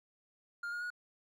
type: tone with pitch steps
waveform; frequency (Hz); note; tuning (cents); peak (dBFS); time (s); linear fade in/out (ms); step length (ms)
triangle; 1407 / 1429.1 / 1451.6; F6 / F6 / F#6; +12 / +39 / -34; -35; 0.63-0.903; 5; 91
effects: none